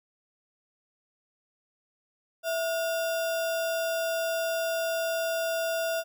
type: tone with sample-and-hold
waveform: sine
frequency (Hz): 659.3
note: E5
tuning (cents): 0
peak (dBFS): -26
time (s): 2.43-6.04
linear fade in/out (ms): 50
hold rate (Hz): 2100
effects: none